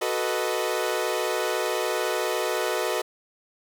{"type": "chord", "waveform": "sawtooth", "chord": "B dominant seventh", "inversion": "second", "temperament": "equal", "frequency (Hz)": [370, 440, 493.9, 622.3], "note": ["F#4", "A4", "B4", "D#5"], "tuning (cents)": [0, 0, 0, 0], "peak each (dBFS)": -26, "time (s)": [0.01, 3.02], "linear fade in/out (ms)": 10, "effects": []}